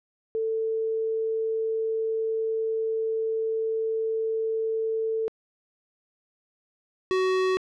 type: tone pair in turn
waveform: sine / square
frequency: 444.9 / 374.1 Hz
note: A4 / F#4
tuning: +19 / +19 cents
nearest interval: minor third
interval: 300 cents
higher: first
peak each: -24 / -22 dBFS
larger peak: second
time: 0.35-5.28 / 7.11-7.57 s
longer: first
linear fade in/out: 0 ms
effects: low-pass 4000 Hz 12 dB/octave